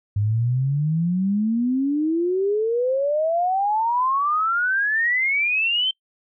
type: exponential sweep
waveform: sine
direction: up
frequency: 100.3 to 3136 Hz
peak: -18 dBFS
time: 0.16-5.91 s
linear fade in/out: 5 ms
effects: noise-tail reverb RT60 0.1 s tail -23 dB re dry